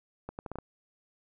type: accelerating click train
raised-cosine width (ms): 1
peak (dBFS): -24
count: 6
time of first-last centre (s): 0.29-0.586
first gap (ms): 99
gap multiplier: 0.74
effects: none